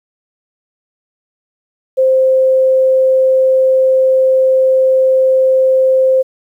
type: tone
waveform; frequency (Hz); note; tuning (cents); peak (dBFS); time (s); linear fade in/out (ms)
sine; 523.3; C5; 0; -7; 1.97-6.23; 20
effects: 8-bit